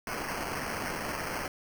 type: noise with sample-and-hold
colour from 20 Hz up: violet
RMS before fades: -35 dBFS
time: 0.07-1.48 s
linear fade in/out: 2 ms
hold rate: 3675 Hz
effects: none